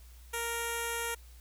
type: tone with low-pass filter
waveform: 10% pulse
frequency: 466.2 Hz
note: A#4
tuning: in tune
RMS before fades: -35 dBFS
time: 0.33-1.15 s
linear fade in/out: 10 ms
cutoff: 11000 Hz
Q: 3.6
effects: added 60 Hz sine -50 dBFS peak until 1.4 s + white hiss -61 dBFS RMS until 1.4 s